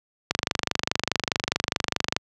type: click train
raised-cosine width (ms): 0.2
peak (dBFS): -3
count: 47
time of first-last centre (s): 0.31-2.165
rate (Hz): 24.8
effects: high-pass 80 Hz 12 dB/octave